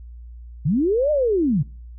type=linear two-way sweep; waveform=sine; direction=up then down; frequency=124.4 to 617 to 124.4 Hz; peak=-16 dBFS; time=0.65-1.63 s; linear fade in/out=10 ms; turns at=1.11 s; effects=noise-tail reverb RT60 0.5 s tail -26 dB re dry + added 59 Hz sine -36 dBFS peak until 1.98 s